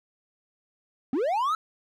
triangle linear sweep, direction up, 233.1 to 1340 Hz, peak -21 dBFS, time 1.13-1.55 s, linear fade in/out 2 ms, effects none

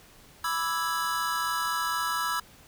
square chord, E dominant seventh, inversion second, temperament equal, 987.8 / 1174.7 / 1318.5 / 1661.2 Hz, B5 / D6 / E6 / G#6, 0 / 0 / 0 / 0 cents, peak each -33 / -37 / -31 / -34 dBFS, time 0.44-2.4 s, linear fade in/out 5 ms, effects pink hiss -54 dBFS RMS until 2.67 s

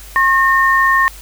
sine tone pair together, 1079.1 / 1828 Hz, C#6 / A#6, -47 / -34 cents, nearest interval major sixth, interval 913 cents, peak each -12 dBFS, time 0.16-1.08 s, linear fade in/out 0 ms, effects added 50 Hz sine -35 dBFS peak until 1.21 s + white hiss -38 dBFS RMS until 1.21 s

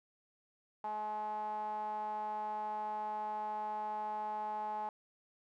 sawtooth tone with band-pass filter, 212.6 Hz, G#3, 41 cents sharp, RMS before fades -39 dBFS, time 0.84-4.89 s, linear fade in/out 2 ms, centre 870 Hz, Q 9.4, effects none

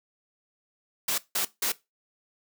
white noise bursts, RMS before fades -27 dBFS, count 3, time 1.08-1.72 s, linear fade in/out 5 ms, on 100 ms, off 170 ms, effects noise-tail reverb RT60 0.2 s tail -18 dB re dry + high-pass 200 Hz 12 dB/octave

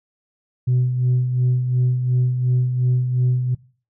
sine tone with tremolo, 125.6 Hz, B2, 30 cents sharp, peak -12 dBFS, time 0.67-3.55 s, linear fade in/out 10 ms, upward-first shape sine, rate 2.8 Hz, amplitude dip 55%, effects noise-tail reverb RT60 0.4 s tail -21 dB re dry + tanh soft clip ceiling -12 dBFS

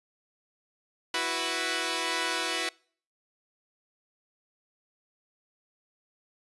5% pulse chord, E suspended second, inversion none, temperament equal, 329.6 / 370 / 493.9 Hz, E4 / F#4 / B4, 0 / 0 / 0 cents, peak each -21 dBFS, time 1.14-2.69 s, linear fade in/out 2 ms, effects noise-tail reverb RT60 0.5 s tail -25 dB re dry + resampled to 24000 Hz

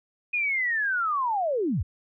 sine linear sweep, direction down, 2489 to 56.3 Hz, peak -23 dBFS, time 0.33-1.83 s, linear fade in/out 10 ms, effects none

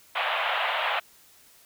pink band-pass noise, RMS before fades -27 dBFS, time 0.15-1 s, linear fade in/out 10 ms, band 600 to 3400 Hz, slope 48 dB/octave, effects white hiss -56 dBFS RMS until 1.65 s

